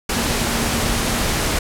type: tone in noise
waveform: sine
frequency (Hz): 232.3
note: A#3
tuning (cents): -6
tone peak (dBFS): -26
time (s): 0.16-1.22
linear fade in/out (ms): 5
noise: pink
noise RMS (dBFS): -20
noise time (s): 0.09-1.59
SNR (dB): -9
effects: low-pass 12000 Hz 12 dB/octave